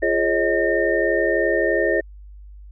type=tone cluster; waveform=sine; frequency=345.3 / 417.2 / 544 / 627 / 1822 Hz; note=F4 / G#4 / C#5 / D#5 / A#6; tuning=-20 / +8 / -33 / +13 / -40 cents; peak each=-23 dBFS; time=0.02-2.01 s; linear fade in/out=10 ms; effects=added 50 Hz sine -38 dBFS peak until 2.71 s